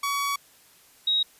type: tone pair in turn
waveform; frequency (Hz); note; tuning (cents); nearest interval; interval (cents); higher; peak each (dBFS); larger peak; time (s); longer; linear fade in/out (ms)
sawtooth / sine; 1129 / 3797; C#6 / A#7; +31 / +31; octave + major sixth; 2100; second; -21 / -20; second; 0.03-0.36 / 1.07-1.23; first; 5
effects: white hiss -56 dBFS RMS until 1.39 s + resampled to 32000 Hz